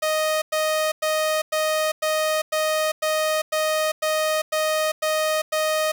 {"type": "tone bursts", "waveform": "sawtooth", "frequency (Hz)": 622.3, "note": "D#5", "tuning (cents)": 0, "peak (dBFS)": -16, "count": 12, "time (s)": [0.02, 5.92], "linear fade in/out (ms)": 10, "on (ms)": 400, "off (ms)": 100, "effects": ["7-bit"]}